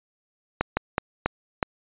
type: slowing click train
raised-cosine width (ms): 0.5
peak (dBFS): -6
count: 5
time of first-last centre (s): 0.61-1.628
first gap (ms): 160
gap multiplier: 1.32
effects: resampled to 8000 Hz